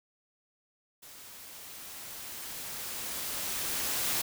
white noise with level ramp, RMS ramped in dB -50 to -30 dBFS, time 1.02-4.22 s, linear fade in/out 10 ms, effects none

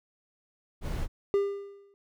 brown noise, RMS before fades -30 dBFS, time 0.81-1.08 s, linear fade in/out 50 ms
triangle tone with exponential decay, 400 Hz, G4, 35 cents sharp, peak -18 dBFS, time 1.34-1.94 s, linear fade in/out 0 ms, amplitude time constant 130 ms
effects none

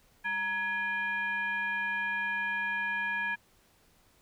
sine tone with frequency modulation, 1675 Hz, G#6, 14 cents sharp, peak -29 dBFS, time 0.24-3.36 s, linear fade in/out 20 ms, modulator 738 Hz, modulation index 0.86, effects pink hiss -65 dBFS RMS until 4.21 s

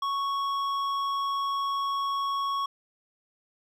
triangle tone with hard clipping, 1108.7 Hz, C#6, in tune, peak -28 dBFS, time 0.02-2.66 s, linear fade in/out 5 ms, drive 12 dB, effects none

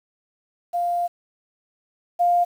sine tone pair in turn, 698.5 / 701.1 Hz, F5 / F5, 0 / +7 cents, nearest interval unison, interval 7 cents, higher second, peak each -20 / -15 dBFS, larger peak second, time 0.73-1.08 / 2.19-2.45 s, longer first, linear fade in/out 20 ms, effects 8-bit

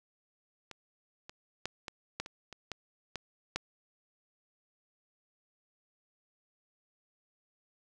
clicks, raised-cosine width 0.2 ms, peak -27 / -28 / -17 / -22 / -17 / -27 / -28 / -20 / -20 / -15 dBFS, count 10, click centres 0.713 / 1.295 / 1.656 / 1.882 / 2.2 / 2.261 / 2.527 / 2.717 / 3.157 / 3.56 s, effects none

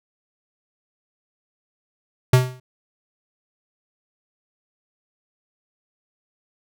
square tone with exponential decay, 127.3 Hz, C3, 47 cents flat, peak -9 dBFS, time 2.33-2.6 s, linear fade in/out 5 ms, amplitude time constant 58 ms, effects none

